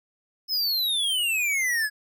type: exponential sweep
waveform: square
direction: down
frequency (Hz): 5260 to 1661.2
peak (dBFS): -23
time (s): 0.48-1.9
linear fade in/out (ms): 50
effects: none